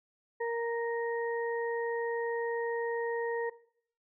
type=harmonic tone; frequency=466.2 Hz; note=A#4; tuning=in tune; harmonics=1 / 2 / 4; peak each=-31 / -38 / -40 dBFS; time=0.4-3.5 s; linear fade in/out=10 ms; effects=noise-tail reverb RT60 0.6 s tail -18 dB re dry